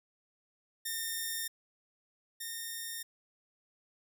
5% pulse tone pair in turn, 1822 / 1830.1 Hz, A#6 / A#6, -40 / -32 cents, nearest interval unison, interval 8 cents, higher second, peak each -24 / -28 dBFS, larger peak first, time 0.85-1.48 / 2.4-3.03 s, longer neither, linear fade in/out 10 ms, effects none

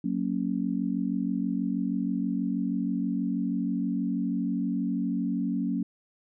sine chord, F# major, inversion none, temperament just, 185 / 231.2 / 277.5 Hz, F#3 / A#3 / C#4, 0 / -14 / +2 cents, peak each -30 dBFS, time 0.04-5.83 s, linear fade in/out 5 ms, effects none

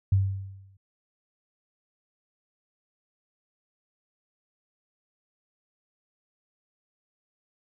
sine tone with exponential decay, 97 Hz, G2, 18 cents flat, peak -16 dBFS, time 0.12-0.77 s, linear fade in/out 5 ms, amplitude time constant 140 ms, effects none

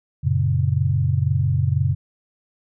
sine chord, F# major, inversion none, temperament equal, 92.5 / 116.54 / 138.59 Hz, F#2 / A#2 / C#3, 0 / 0 / 0 cents, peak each -21 / -22 / -20 dBFS, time 0.23-1.95 s, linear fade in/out 20 ms, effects none

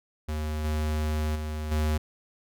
square tone with level steps, 76.7 Hz, D#2, 24 cents flat, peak -29 / -26 / -31 / -24 dBFS, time 0.28-1.98 s, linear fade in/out 10 ms, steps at 0.64 / 1.35 / 1.71 s, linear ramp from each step 10 ms, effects none

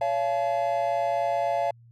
triangle tone cluster, 563 / 687 / 860 Hz, C#5 / F5 / A5, +27 / -29 / -40 cents, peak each -26 / -23 / -28 dBFS, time 0.01-1.71 s, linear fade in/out 5 ms, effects tanh soft clip ceiling -13 dBFS + added 117 Hz sine -50 dBFS peak until 1.91 s

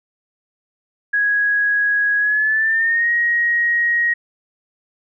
sine tone with pitch glide, 1661.2 to 1886.3 Hz, G#6 to A#6, 0 to +20 cents, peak -14 dBFS, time 1.13-4.14 s, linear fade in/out 10 ms, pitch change +220 cents, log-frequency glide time 2.18-3.11 s, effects none

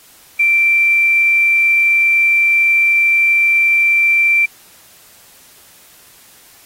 sine tone with quantisation, 2349 Hz, D7, in tune, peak -9 dBFS, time 0.39-4.46 s, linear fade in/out 10 ms, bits 6, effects white hiss -45 dBFS RMS until 6.65 s + AAC 48 kbps

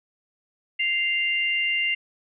sine tone pair together, 2093 / 2786 Hz, C7 / F7, 0 / -5 cents, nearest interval perfect fourth, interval 495 cents, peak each -24 dBFS, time 0.79-1.95 s, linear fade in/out 10 ms, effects none

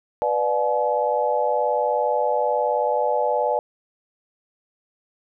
sine chord, B diminished seventh, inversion none, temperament just, 493.9 / 592.7 / 711.2 / 853.4 Hz, B4 / D5 / F5 / Ab5, 0 / +16 / +31 / +47 cents, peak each -24 / -23 / -28 / -23 dBFS, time 0.22-3.59 s, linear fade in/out 0 ms, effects none

